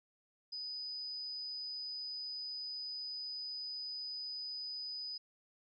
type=tone; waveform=sine; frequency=4984 Hz; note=D#8; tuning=2 cents sharp; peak=-40 dBFS; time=0.52-5.18 s; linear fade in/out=10 ms; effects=none